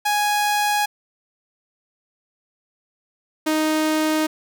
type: tone pair in turn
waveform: sawtooth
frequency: 830.6 / 311.1 Hz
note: G#5 / D#4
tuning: 0 / 0 cents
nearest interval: octave + perfect fourth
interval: 1700 cents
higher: first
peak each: -14 dBFS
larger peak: neither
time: 0.05-0.86 / 3.46-4.27 s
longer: neither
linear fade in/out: 10 ms
effects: none